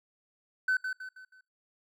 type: tone with echo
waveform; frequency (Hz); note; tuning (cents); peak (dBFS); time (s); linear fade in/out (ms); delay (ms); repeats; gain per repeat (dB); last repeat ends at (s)
triangle; 1517; F#6; +43; -21; 0.68-0.77; 5; 160; 4; -8; 1.41
effects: noise-tail reverb RT60 0.3 s tail -24 dB re dry + tanh soft clip ceiling -20 dBFS